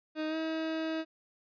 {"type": "tone with pitch glide", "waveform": "30% pulse", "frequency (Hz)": [311.1, 320], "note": ["D#4", "D#4"], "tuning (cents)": [0, 49], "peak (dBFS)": -29, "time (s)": [0.15, 1.05], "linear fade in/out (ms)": 50, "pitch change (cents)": 49, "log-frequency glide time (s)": [0.28, 0.36], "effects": ["resampled to 11025 Hz"]}